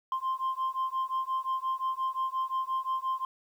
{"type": "beating tone pair", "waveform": "sine", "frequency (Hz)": [1046.5, 1052.2], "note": ["C6", "C6"], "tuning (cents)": [0, 9], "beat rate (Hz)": 5.7, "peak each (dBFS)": [-30, -30], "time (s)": [0.12, 3.25], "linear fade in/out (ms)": 2, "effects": ["tanh soft clip ceiling -25 dBFS", "10-bit"]}